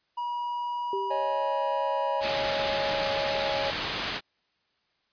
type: tone with pitch glide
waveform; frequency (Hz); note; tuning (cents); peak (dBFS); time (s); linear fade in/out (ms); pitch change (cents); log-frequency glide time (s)
triangle; 964 to 970.7; B5 to B5; -42 to -30; -27; 0.17-2.21; 10; +12; 0.31-1.57
type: tone with exponential decay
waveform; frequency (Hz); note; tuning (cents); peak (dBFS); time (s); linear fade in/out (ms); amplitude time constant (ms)
sine; 392; G4; 0; -27; 0.93-1.72; 2; 170
type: chord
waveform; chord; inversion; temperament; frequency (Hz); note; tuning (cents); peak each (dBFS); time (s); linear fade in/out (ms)
triangle; C# suspended second; none; just; 554.4 / 623.7 / 831.5; C#5 / D#5 / G#5; 0 / +4 / +2; -28 / -31 / -31; 1.1-3.71; 10
type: low-pass noise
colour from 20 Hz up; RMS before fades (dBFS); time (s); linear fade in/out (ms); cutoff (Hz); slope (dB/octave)
white; -32; 2.2-4.21; 50; 4600; 24
effects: white hiss -72 dBFS RMS until 5.12 s + resampled to 11025 Hz